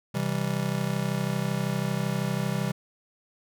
square chord, C major, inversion none, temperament just, 130.81 / 163.52 / 196.22 Hz, C3 / E3 / G3, 0 / -14 / +2 cents, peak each -31 dBFS, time 0.14-2.72 s, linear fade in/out 10 ms, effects none

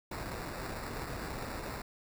pink noise with sample-and-hold, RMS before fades -40 dBFS, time 0.11-1.82 s, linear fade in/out 5 ms, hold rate 3150 Hz, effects none

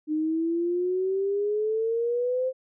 sine exponential sweep, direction up, 303.4 to 523.3 Hz, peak -23 dBFS, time 0.07-2.53 s, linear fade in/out 50 ms, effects none

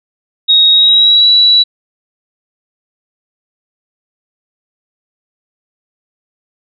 sine tone with pitch glide, 3768 to 3928 Hz, A#7 to B7, +18 to -10 cents, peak -4 dBFS, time 0.48-1.64 s, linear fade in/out 20 ms, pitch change +72 cents, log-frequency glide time 0.71-1.29 s, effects none

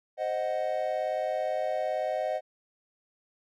triangle chord, C diminished, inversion none, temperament equal, 523.3 / 622.3 / 740 Hz, C5 / Eb5 / Gb5, 0 / 0 / 0 cents, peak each -32 / -28 / -31 dBFS, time 0.17-2.41 s, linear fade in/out 50 ms, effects none

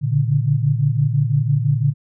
sine tone cluster, 115.6 / 141.1 / 147 Hz, A#2 / C#3 / D3, -14 / +31 / +2 cents, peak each -19 dBFS, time 0.01-1.94 s, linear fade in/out 50 ms, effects none

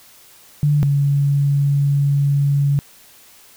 sine tone pair in turn, 146.83 / 141.54 Hz, D3 / C#3, 0 / +36 cents, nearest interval minor second, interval 64 cents, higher first, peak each -12 / -13 dBFS, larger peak first, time 0.63-0.83 / 0.83-2.79 s, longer second, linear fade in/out 0 ms, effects white hiss -47 dBFS RMS until 3.56 s

